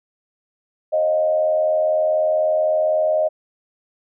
sine tone with frequency modulation, 622.3 Hz, D#5, in tune, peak -15 dBFS, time 0.92-3.29 s, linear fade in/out 20 ms, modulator 84 Hz, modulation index 0.54, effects none

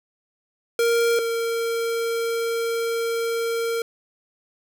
square tone pair in turn, 466.2 / 461.1 Hz, A#4 / A#4, 0 / -19 cents, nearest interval unison, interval 19 cents, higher first, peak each -18 / -23 dBFS, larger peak first, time 0.79-1.19 / 1.19-3.82 s, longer second, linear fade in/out 2 ms, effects none

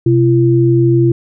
sine tone pair together, 127.63 / 340 Hz, C3 / F4, -43 / -46 cents, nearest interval octave + perfect fourth, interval 1697 cents, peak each -10 dBFS, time 0.06-1.12 s, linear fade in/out 5 ms, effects none

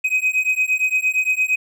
triangle beating tone pair, 2515 / 2523.7 Hz, D#7 / D#7, +18 / +24 cents, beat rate 8.7 Hz, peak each -18 dBFS, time 0.04-1.56 s, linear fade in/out 10 ms, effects none

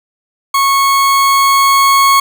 40% pulse tone with level ramp, 1100 Hz, C#6, 14 cents flat, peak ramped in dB -8 to -5 dBFS, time 0.54-2.2 s, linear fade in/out 5 ms, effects 7-bit

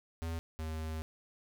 square tone pair in turn, 82.41 / 79.25 Hz, E2 / D#2, 0 / +32 cents, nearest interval minor second, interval 68 cents, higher first, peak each -36 / -37 dBFS, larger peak first, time 0.22-0.39 / 0.59-1.02 s, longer second, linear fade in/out 0 ms, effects 13-bit

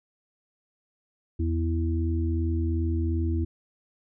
harmonic tone, 82.7 Hz, E2, 6 cents sharp, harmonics 1 / 3 / 4, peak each -24 / -34 / -31 dBFS, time 1.39-3.45 s, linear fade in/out 10 ms, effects none

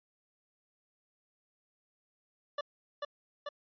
25% pulse tone with echo, 582 Hz, D5, 16 cents flat, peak -29 dBFS, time 2.58-2.61 s, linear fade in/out 5 ms, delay 440 ms, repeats 2, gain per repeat -2 dB, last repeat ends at 3.49 s, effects resampled to 11025 Hz

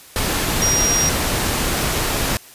sine tone in noise, 5700 Hz, F8, 34 cents sharp, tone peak -16 dBFS, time 0.62-1.09 s, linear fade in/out 0 ms, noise pink, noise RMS -20 dBFS, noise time 0.16-2.37 s, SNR +1 dB, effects white hiss -43 dBFS RMS until 2.54 s + resampled to 32000 Hz

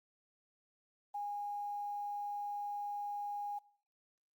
sine tone with quantisation, 820 Hz, G#5, 22 cents flat, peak -37 dBFS, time 1.14-3.59 s, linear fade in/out 10 ms, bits 11, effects noise-tail reverb RT60 0.6 s tail -23 dB re dry + Opus 48 kbps

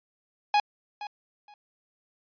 45% pulse tone with echo, 831 Hz, G#5, 1 cent sharp, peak -19 dBFS, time 0.54-0.6 s, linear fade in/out 2 ms, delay 470 ms, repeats 2, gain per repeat -15 dB, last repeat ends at 1.54 s, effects resampled to 11025 Hz

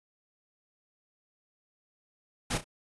pink noise with echo, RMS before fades -30 dBFS, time 2.5-2.58 s, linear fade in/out 10 ms, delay 32 ms, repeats 2, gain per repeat -11 dB, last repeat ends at 2.644 s, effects resampled to 24000 Hz

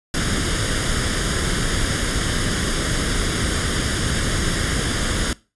pink noise with comb filter, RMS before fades -21 dBFS, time 0.14-5.33 s, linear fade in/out 2 ms, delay 0.59 ms, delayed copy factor +0.65, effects noise-tail reverb RT60 0.3 s tail -21 dB re dry + resampled to 24000 Hz

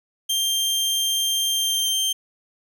sawtooth tone with pitch glide, 3174 to 3150 Hz, G7 to G7, +21 to +8 cents, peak -17 dBFS, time 0.29-2.13 s, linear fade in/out 10 ms, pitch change -13 cents, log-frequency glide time 1.53-1.95 s, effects none

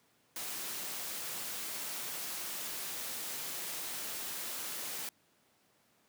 white noise, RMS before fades -40 dBFS, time 0.36-5.09 s, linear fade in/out 2 ms, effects pink hiss -70 dBFS RMS until 6.08 s + high-pass 150 Hz 12 dB/octave

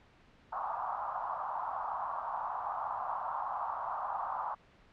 pink band-pass noise, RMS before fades -37 dBFS, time 0.52-4.55 s, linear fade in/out 10 ms, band 740 to 1200 Hz, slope 48 dB/octave, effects pink hiss -62 dBFS RMS until 4.92 s + low-pass 3000 Hz 12 dB/octave

